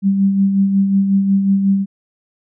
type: tone with tremolo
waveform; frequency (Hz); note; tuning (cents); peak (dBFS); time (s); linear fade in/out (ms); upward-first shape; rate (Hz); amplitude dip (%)
sine; 196; G3; 0; -9; 0.02-1.86; 50; sine; 5.5; 45
effects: none